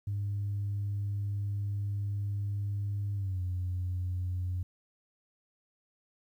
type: tone with pitch glide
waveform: sine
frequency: 101.2 to 90.68 Hz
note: G#2 to F#2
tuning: -44 to -34 cents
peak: -29 dBFS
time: 0.07-4.63 s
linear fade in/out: 5 ms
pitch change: -190 cents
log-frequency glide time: 3.15-3.41 s
effects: tanh soft clip ceiling -27 dBFS + 11-bit